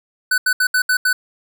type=tone bursts at uneven times; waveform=square; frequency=1499 Hz; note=F#6; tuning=22 cents sharp; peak=-14 dBFS; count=6; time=0.31-0.38 / 0.46-0.53 / 0.6-0.67 / 0.74-0.82 / 0.89-0.97 / 1.05-1.13 s; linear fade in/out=5 ms; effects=none